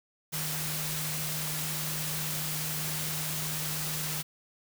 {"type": "tone in noise", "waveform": "sine", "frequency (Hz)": 154.1, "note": "D#3", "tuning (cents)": -16, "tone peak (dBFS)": -37, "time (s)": [0.32, 4.23], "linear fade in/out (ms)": 20, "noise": "white", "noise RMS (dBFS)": -34, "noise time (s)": [0.32, 4.23], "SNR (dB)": -6, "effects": []}